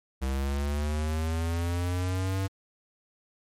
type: linear sweep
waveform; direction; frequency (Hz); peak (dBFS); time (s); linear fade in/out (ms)
square; up; 65.41 to 97.3; -27; 0.21-2.48; 20
effects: MP3 64 kbps